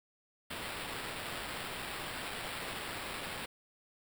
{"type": "noise with sample-and-hold", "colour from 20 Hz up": "blue", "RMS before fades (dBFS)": -41, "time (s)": [0.5, 3.46], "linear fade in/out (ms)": 10, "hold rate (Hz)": 6300, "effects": []}